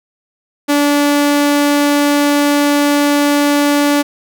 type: tone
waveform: sawtooth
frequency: 289.2 Hz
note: D4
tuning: 27 cents flat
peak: -6 dBFS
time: 0.68-4.03 s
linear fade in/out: 20 ms
effects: none